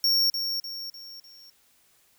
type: tone with echo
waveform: square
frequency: 5510 Hz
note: F8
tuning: 24 cents flat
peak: -20 dBFS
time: 0.04-0.3 s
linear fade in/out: 2 ms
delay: 300 ms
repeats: 4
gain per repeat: -7 dB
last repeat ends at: 1.5 s
effects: white hiss -63 dBFS RMS until 2.18 s